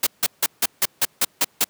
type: noise bursts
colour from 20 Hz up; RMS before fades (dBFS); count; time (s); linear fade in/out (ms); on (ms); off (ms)
white; -18; 9; 0.03-1.643; 5; 37; 160
effects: pink hiss -59 dBFS RMS until 1.69 s + high-pass 150 Hz 12 dB/octave